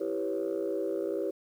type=chord; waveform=sine; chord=C# half-diminished seventh; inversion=first; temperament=equal; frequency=329.6 / 392 / 493.9 / 554.4 Hz; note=E4 / G4 / B4 / C#5; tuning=0 / 0 / 0 / 0 cents; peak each=-34 / -32 / -35 / -35 dBFS; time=0-1.31 s; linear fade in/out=10 ms; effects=tanh soft clip ceiling -22 dBFS + 10-bit